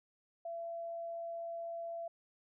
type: tone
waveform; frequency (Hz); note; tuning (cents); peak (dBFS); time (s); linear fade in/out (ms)
sine; 674; E5; +38; -39; 0.45-2.08; 5
effects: none